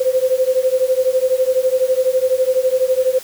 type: beating tone pair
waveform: sine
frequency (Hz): 510 / 522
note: C5 / C5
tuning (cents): -44 / -4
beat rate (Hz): 12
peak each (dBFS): -16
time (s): 0-3.19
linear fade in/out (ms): 10
effects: white hiss -36 dBFS RMS until 3.23 s